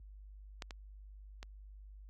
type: clicks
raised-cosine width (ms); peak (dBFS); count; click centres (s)
0.2; -24 / -28 / -29; 3; 0.622 / 0.708 / 1.429
effects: added 50 Hz sine -45 dBFS peak until 2.09 s + high-pass 60 Hz 12 dB/octave